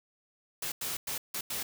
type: noise bursts at uneven times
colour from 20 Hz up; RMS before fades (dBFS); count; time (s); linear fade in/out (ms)
white; -35; 5; 0.62-0.72 / 0.81-0.97 / 1.07-1.18 / 1.34-1.41 / 1.5-1.63; 5
effects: none